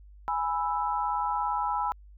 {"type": "chord", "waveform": "sine", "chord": "E major", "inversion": "first", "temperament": "equal", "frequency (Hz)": [830.6, 987.8, 1318.5], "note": ["G#5", "B5", "E6"], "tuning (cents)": [0, 0, 0], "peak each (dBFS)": [-30, -29, -33], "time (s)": [0.28, 1.92], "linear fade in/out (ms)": 0, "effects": ["added 50 Hz sine -48 dBFS peak until 2.17 s"]}